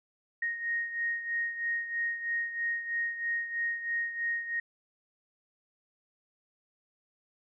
sine beating tone pair, 1864.7 / 1867.8 Hz, A#6 / A#6, 0 / +3 cents, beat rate 3.1 Hz, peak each -31 / -37 dBFS, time 0.42-4.6 s, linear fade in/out 5 ms, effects none

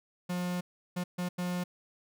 45% pulse tone bursts at uneven times, 178.4 Hz, F3, 37 cents sharp, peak -31 dBFS, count 4, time 0.29-0.61 / 0.96-1.04 / 1.18-1.29 / 1.38-1.64 s, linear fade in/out 10 ms, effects none

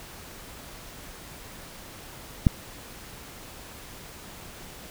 click, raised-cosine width 5 ms, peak -4 dBFS, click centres 2.468 s, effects pink hiss -44 dBFS RMS until 4.9 s

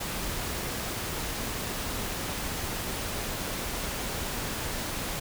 pink noise, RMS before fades -33 dBFS, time 0-5.2 s, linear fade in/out 10 ms, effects none

